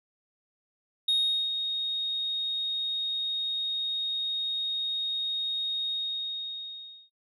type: tone with ADSR envelope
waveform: sine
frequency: 3729 Hz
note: A#7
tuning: in tune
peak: -19 dBFS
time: 1.08-7.1 s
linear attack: 6 ms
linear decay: 410 ms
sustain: -8 dB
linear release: 1200 ms
effects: noise-tail reverb RT60 0.1 s tail -26 dB re dry + tanh soft clip ceiling -20 dBFS